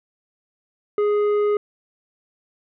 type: tone with tanh clipping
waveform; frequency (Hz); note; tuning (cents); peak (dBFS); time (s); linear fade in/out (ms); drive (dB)
triangle; 415.3; G#4; 0; -18; 0.98-1.57; 2; 12
effects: none